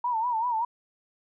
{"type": "tone with vibrato", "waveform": "sine", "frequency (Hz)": 933, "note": "A#5", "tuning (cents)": 1, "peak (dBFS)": -24, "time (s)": [0.04, 0.65], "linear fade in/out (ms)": 5, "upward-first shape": "sine", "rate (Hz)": 5.2, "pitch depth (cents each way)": 110, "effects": []}